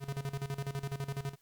square tone with tremolo, 138.59 Hz, C#3, in tune, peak -34 dBFS, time 0-1.36 s, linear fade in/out 50 ms, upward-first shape square, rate 12 Hz, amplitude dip 80%, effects white hiss -71 dBFS RMS until 1.41 s + Opus 48 kbps

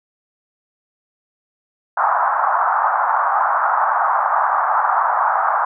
pink band-pass noise, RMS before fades -17 dBFS, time 1.97-5.65 s, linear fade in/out 5 ms, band 740 to 1400 Hz, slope 48 dB/octave, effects none

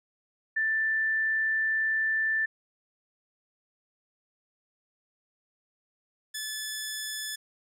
sine / 10% pulse tone pair in turn, 1769 / 1731.6 Hz, A6 / A6, +9 / -28 cents, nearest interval unison, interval 37 cents, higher first, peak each -24 dBFS, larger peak neither, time 0.56-2.46 / 6.34-7.36 s, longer first, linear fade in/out 10 ms, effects none

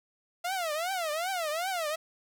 sawtooth tone with vibrato, 680 Hz, F5, 46 cents flat, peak -26 dBFS, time 0.44-1.96 s, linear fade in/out 10 ms, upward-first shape triangle, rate 2.6 Hz, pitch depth 260 cents each way, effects none

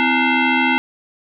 sine tone with frequency modulation, 916 Hz, A#5, 31 cents flat, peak -13 dBFS, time 0-0.78 s, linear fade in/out 0 ms, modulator 586 Hz, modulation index 3.2, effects none

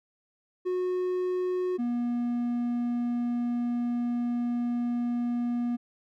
triangle tone pair in turn, 364.8 / 240.3 Hz, F#4 / B3, -24 / -47 cents, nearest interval perfect fifth, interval 723 cents, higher first, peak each -24 dBFS, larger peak neither, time 0.65-1.78 / 1.78-5.77 s, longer second, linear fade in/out 20 ms, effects none

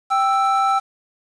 triangle tone pair together, 784 / 1321.6 Hz, G5 / E6, 0 / +4 cents, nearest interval major sixth, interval 904 cents, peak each -16 dBFS, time 0.1-0.8 s, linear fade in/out 20 ms, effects resampled to 22050 Hz + 7-bit

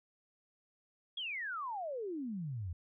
sine exponential sweep, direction down, 3384 to 80.4 Hz, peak -37 dBFS, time 1.17-2.73 s, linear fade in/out 5 ms, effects none

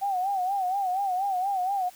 sine tone with vibrato, 763 Hz, G5, 47 cents flat, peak -24 dBFS, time 0.01-1.9 s, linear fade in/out 20 ms, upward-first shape sine, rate 4.2 Hz, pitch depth 100 cents each way, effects white hiss -52 dBFS RMS until 1.95 s

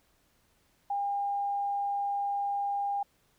sine tone, 805 Hz, G5, 46 cents sharp, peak -28 dBFS, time 0.9-3.03 s, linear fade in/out 5 ms, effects pink hiss -69 dBFS RMS until 3.38 s

